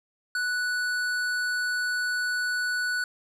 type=tone with hard clipping; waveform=sine; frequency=1480 Hz; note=F#6; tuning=in tune; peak=-27 dBFS; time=0.35-3.04 s; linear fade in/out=2 ms; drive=12 dB; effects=none